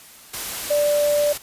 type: tone in noise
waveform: sine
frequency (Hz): 587.3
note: D5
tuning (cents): 0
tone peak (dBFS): -16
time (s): 0.7-1.33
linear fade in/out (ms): 10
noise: white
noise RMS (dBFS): -29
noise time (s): 0.33-1.38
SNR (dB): +10
effects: white hiss -45 dBFS RMS until 1.42 s + resampled to 32000 Hz